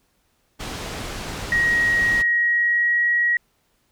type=low-pass noise; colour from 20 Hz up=pink; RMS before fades=-31 dBFS; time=0.59-2.23 s; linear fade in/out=20 ms; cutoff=7100 Hz; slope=12 dB/octave
type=tone with pitch glide; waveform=sine; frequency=1891 to 1906.4 Hz; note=A#6 to A#6; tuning=+24 to +38 cents; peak=-16 dBFS; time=1.52-3.37 s; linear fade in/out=2 ms; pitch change=+14 cents; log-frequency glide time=2.16-3.09 s
effects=pink hiss -66 dBFS RMS until 3.91 s